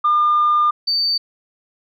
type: tone pair in turn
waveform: sine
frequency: 1205 / 4585 Hz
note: D6 / D8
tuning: +44 / -42 cents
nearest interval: octave + major seventh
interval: 2314 cents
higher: second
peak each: -11 / -15 dBFS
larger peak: first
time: 0.04-0.71 / 0.87-1.18 s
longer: first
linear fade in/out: 10 ms
effects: tanh soft clip ceiling -9 dBFS